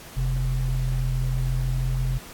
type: tone pair together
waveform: sine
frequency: 42.9 / 129.1 Hz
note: F1 / C3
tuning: -30 / -23 cents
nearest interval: octave + perfect fifth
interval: 1907 cents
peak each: -24 dBFS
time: 0.16-2.19 s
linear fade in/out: 20 ms
effects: pink hiss -43 dBFS RMS until 2.33 s + AAC 64 kbps